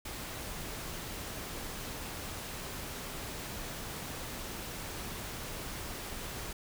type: noise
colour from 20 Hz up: pink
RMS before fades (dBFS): -41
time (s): 0.05-6.53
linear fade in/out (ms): 5
effects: none